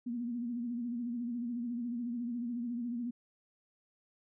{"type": "tone with vibrato", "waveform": "sine", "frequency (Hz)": 239, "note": "A#3", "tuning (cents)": 43, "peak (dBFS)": -34, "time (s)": [0.06, 3.11], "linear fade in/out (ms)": 10, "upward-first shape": "sine", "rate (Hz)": 14, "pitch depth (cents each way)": 63, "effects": []}